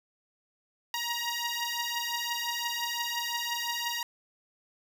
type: beating tone pair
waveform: 10% pulse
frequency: 943 / 948.8 Hz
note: A#5 / A#5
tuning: +20 / +30 cents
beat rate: 5.8 Hz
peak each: -25 dBFS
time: 0.94-4.03 s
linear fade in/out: 2 ms
effects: none